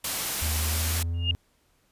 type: noise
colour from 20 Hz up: white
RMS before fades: -29 dBFS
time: 0.04-1.03 s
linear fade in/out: 5 ms
type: tone with pitch glide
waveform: triangle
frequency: 77.78 to 85.81 Hz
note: D#2 to F2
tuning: 0 to -30 cents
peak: -24 dBFS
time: 0.42-1.35 s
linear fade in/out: 0 ms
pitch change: +170 cents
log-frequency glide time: 0.6-1.21 s
type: tone with exponential growth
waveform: sine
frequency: 2831 Hz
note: F7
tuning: 23 cents sharp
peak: -19 dBFS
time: 1.14-1.31 s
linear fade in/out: 2 ms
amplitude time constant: 36 ms
effects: pink hiss -67 dBFS RMS until 1.91 s + resampled to 32000 Hz